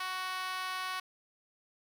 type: tone with high-pass filter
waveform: 5% pulse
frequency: 371.9 Hz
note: F#4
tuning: 9 cents sharp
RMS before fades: -37 dBFS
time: 0-1 s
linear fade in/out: 5 ms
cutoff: 1000 Hz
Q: 3.2
effects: low-pass 10000 Hz 12 dB/octave + 9-bit